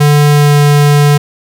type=tone with pitch glide; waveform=square; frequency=146.83 to 145.82 Hz; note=D3 to D3; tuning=0 to -12 cents; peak=-5 dBFS; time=0-1.18 s; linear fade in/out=10 ms; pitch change=-12 cents; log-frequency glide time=0.3-0.54 s; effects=none